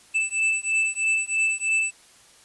square beating tone pair, 2637 / 2640.1 Hz, E7 / E7, 0 / +2 cents, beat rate 3.1 Hz, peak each -25 dBFS, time 0.14-1.92 s, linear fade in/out 20 ms, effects white hiss -53 dBFS RMS until 2.44 s + resampled to 24000 Hz

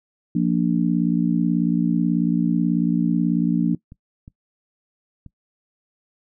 harmonic tone, 58.27 Hz, A#1, in tune, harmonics 3 / 4 / 5, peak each -20 / -21 / -22 dBFS, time 0.35-3.75 s, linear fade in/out 5 ms
clicks, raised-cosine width 5 ms, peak -28 dBFS, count 3, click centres 3.921 / 4.279 / 5.263 s
effects noise-tail reverb RT60 0.1 s tail -20 dB re dry

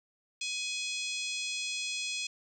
harmonic tone, 840 Hz, G#5, 19 cents sharp, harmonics 3 / 4 / 5 / 6 / 7 / 8 / 9 / 10, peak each -37 / -39 / -41 / -43 / -44 / -45 / -46 / -47 dBFS, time 0.41-2.27 s, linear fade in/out 5 ms, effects 11-bit

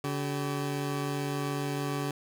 20% pulse tone pair together, 142.8 / 381.5 Hz, D3 / G4, -48 / -47 cents, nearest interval octave + perfect fourth, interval 1701 cents, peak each -26 / -32 dBFS, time 0.04-2.11 s, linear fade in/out 2 ms, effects none

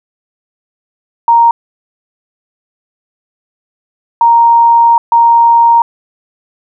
sine tone bursts at uneven times, 932.3 Hz, A#5, in tune, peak -3 dBFS, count 3, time 1.28-1.51 / 4.21-4.98 / 5.12-5.82 s, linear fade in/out 2 ms, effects none

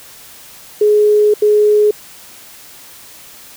sine tone bursts at uneven times, 420 Hz, G#4, 19 cents sharp, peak -7 dBFS, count 2, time 0.81-1.34 / 1.42-1.91 s, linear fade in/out 5 ms, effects white hiss -38 dBFS RMS until 3.56 s

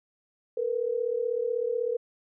sine tone pair together, 454 / 490.1 Hz, A#4 / B4, -46 / -13 cents, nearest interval minor second, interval 133 cents, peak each -29 / -28 dBFS, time 0.57-1.97 s, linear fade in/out 5 ms, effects none

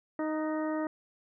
harmonic tone with a mistuned harmonic, 311.1 Hz, D#4, in tune, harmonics 1 / 2 / 3 / 4 / 5 / 6, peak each -31 / -35 / -41 / -42 / -49 / -45 dBFS, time 0.19-0.87 s, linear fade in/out 2 ms, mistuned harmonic 5, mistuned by -43 cents, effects none

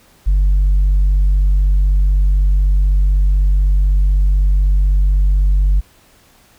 sine tone, 48 Hz, G1, 36 cents flat, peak -7 dBFS, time 0.26-5.81 s, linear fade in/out 20 ms, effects tanh soft clip ceiling -8 dBFS + pink hiss -50 dBFS RMS until 6.58 s

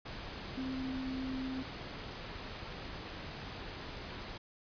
sine tone in noise, 261.6 Hz, C4, in tune, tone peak -36 dBFS, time 0.57-1.63 s, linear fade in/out 10 ms, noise pink, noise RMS -44 dBFS, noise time 0.05-4.38 s, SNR +5 dB, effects resampled to 11025 Hz

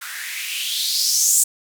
violet noise with band-pass filter sweep, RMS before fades -21 dBFS, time 0.01-1.44 s, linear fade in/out 10 ms, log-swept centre 1400 to 8000 Hz, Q 4.5, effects none

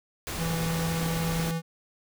pink noise, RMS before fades -34 dBFS, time 0.27-1.51 s, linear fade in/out 0 ms
square tone, 164.81 Hz, E3, in tune, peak -28 dBFS, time 0.37-1.62 s, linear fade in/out 50 ms
clicks, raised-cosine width 3 ms, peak -24 dBFS, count 8, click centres 0.616 / 0.664 / 1.031 / 1.063 / 1.17 / 1.292 / 1.326 / 1.398 s
effects none

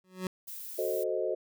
25% pulse tone with exponential growth, 185.2 Hz, F#3, 2 cents sharp, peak -25 dBFS, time 0.04-0.27 s, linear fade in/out 2 ms, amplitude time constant 49 ms
violet noise, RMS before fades -42 dBFS, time 0.47-1.04 s, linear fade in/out 10 ms
sine chord, F# diminished seventh, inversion none, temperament equal, 370 / 440 / 523.3 / 622.3 Hz, F#4 / A4 / C5 / Eb5, 0 / 0 / 0 / 0 cents, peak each -34 dBFS, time 0.78-1.35 s, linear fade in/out 10 ms
effects none

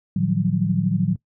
sine tone cluster, 111.9 / 153.1 / 176.9 / 189.6 Hz, A2 / D#3 / F3 / F#3, +30 / -28 / +23 / +43 cents, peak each -26 / -24 / -21 / -23 dBFS, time 0.16-1.16 s, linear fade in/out 5 ms, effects noise-tail reverb RT60 0.1 s tail -19 dB re dry

